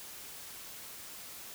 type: silence
effects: white hiss -47 dBFS RMS until 1.54 s